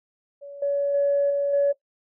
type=tone with level steps; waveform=sine; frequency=566 Hz; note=C#5; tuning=36 cents sharp; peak=-36 / -20 / -17 / -20 / -16 dBFS; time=0.41-1.73 s; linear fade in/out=20 ms; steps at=0.62 / 0.94 / 1.3 / 1.53 s; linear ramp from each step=5 ms; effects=noise-tail reverb RT60 0.1 s tail -17 dB re dry + tanh soft clip ceiling -13 dBFS